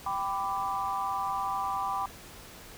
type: chord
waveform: sine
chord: G major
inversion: none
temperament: equal with one note detuned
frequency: 784 / 996.9 / 1174.7 Hz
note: G5 / B5 / D6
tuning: 0 / +16 / 0 cents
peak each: -33 dBFS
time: 0.06-2.06 s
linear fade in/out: 5 ms
effects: pink hiss -48 dBFS RMS until 2.77 s